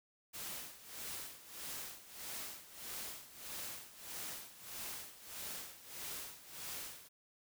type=noise with tremolo; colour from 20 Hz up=white; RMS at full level=-44 dBFS; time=0.33-7.09 s; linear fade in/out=20 ms; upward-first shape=sine; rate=1.6 Hz; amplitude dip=80%; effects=none